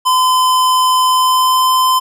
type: tone with pitch glide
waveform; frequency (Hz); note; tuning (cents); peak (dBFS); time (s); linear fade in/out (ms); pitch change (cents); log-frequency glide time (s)
square; 1021 to 1028.1; C6 to C6; -43 to -31; -10; 0.05-2; 20; +12; 1.05-1.68
effects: none